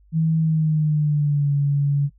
sine tone with pitch glide, 160.7 to 142.34 Hz, E3 to C#3, -44 to +46 cents, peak -16 dBFS, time 0.12-2.1 s, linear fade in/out 50 ms, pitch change -210 cents, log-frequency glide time 0.39-1.52 s, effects noise-tail reverb RT60 0.1 s tail -22 dB re dry + added 50 Hz sine -51 dBFS peak until 2.18 s

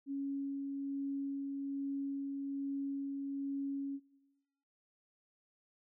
sine tone with tremolo, 277.2 Hz, C#4, in tune, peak -35 dBFS, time 0.06-4 s, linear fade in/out 50 ms, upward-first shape sine, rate 1.2 Hz, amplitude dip 25%, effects noise-tail reverb RT60 1.0 s tail -19 dB re dry

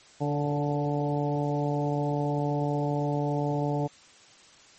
harmonic tone with a mistuned harmonic, 145.3 Hz, D3, 18 cents flat, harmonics 1 / 2 / 3 / 4 / 5 / 6, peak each -28 / -31 / -33 / -34 / -35 / -36 dBFS, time 0.2-3.88 s, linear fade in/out 20 ms, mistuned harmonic 3, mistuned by +16 cents, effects white hiss -54 dBFS RMS until 4.78 s + MP3 32 kbps

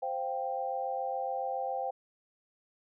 sine chord, C suspended fourth, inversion none, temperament just, 523.3 / 697.7 / 784.9 Hz, C5 / F5 / G5, 0 / -2 / +2 cents, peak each -36 / -38 / -34 dBFS, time 0.02-1.91 s, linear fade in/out 10 ms, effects none

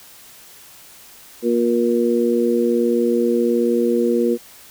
harmonic tone, 118.6 Hz, A#2, 30 cents sharp, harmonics 2 / 3 / 4, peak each -19 / -19 / -19 dBFS, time 1.42-4.38 s, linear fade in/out 50 ms, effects white hiss -44 dBFS RMS until 4.7 s

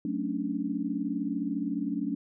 sine chord, D major seventh, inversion first, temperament equal with one note detuned, 185 / 220 / 274 / 293.7 Hz, F#3 / A3 / C#4 / D4, 0 / 0 / -20 / 0 cents, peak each -36 / -34 / -33 / -33 dBFS, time 0.05-2.15 s, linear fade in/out 2 ms, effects none

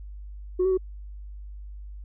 sine tone with pitch steps, 366 / 378.6 / 372.7 Hz, F#4 / F#4 / F#4, -19 / +40 / +13 cents, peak -18 dBFS, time 0.59-0.776 s, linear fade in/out 10 ms, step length 62 ms, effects tanh soft clip ceiling -17 dBFS + added 50 Hz sine -37 dBFS peak until 2.04 s

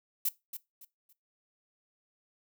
violet noise with echo, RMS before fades -29 dBFS, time 0.25-0.29 s, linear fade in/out 5 ms, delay 280 ms, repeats 3, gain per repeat -11 dB, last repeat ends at 1.13 s, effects noise-tail reverb RT60 0.2 s tail -19 dB re dry

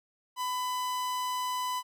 45% pulse tone, 1000 Hz, B5, 21 cents sharp, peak -30 dBFS, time 0.36-1.83 s, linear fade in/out 50 ms, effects none

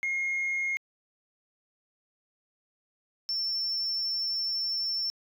sine tone pair in turn, 2145 / 5394 Hz, C7 / E8, +42 / +39 cents, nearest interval octave + major third, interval 1597 cents, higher second, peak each -25 / -26 dBFS, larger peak first, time 0.03-0.77 / 3.29-5.1 s, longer second, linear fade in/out 0 ms, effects tanh soft clip ceiling -25 dBFS

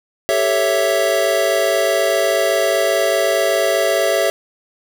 square chord, A dominant seventh, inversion third, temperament equal, 392 / 440 / 554.4 / 659.3 Hz, G4 / A4 / C#5 / E5, 0 / 0 / 0 / 0 cents, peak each -23 / -24 / -20 / -18 dBFS, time 0.29-4.3 s, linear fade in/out 0 ms, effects none

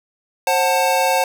square chord, F# diminished, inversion second, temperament just, 532.8 / 740 / 888 Hz, C5 / F#5 / A5, +31 / 0 / +16 cents, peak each -20 dBFS, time 0.47-1.24 s, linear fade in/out 2 ms, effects none

